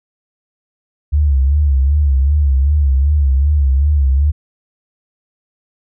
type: tone with vibrato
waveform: sine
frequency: 70.4 Hz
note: C#2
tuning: 27 cents sharp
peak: -9 dBFS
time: 1.12-4.32 s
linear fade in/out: 20 ms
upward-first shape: sine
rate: 2.6 Hz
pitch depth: 110 cents each way
effects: none